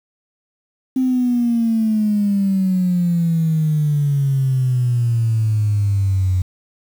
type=exponential sweep; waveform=sine; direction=down; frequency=261.6 to 91 Hz; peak=-13 dBFS; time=0.96-6.42 s; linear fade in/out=5 ms; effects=tanh soft clip ceiling -9 dBFS + 7-bit